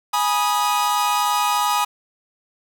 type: chord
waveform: 45% pulse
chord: G# minor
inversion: none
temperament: equal with one note detuned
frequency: 830.6 / 973.6 / 1244.5 Hz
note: G#5 / B5 / D#6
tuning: 0 / -25 / 0 cents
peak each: -22 dBFS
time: 0.13-1.85 s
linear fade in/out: 10 ms
effects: none